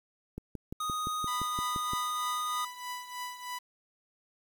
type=click train; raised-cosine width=3 ms; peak=-25 dBFS; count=10; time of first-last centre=0.38-1.934 s; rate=5.79 Hz
type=tone with pitch glide; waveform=square; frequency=1244.5 to 1233.8 Hz; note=D#6 to D#6; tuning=0 to -15 cents; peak=-32 dBFS; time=0.8-2.65 s; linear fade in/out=5 ms; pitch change=-15 cents; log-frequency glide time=1.24-1.29 s
type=tone with tremolo; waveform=sawtooth; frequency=990 Hz; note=B5; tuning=4 cents sharp; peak=-31 dBFS; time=1.27-3.59 s; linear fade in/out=10 ms; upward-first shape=triangle; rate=3.2 Hz; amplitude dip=75%
effects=9-bit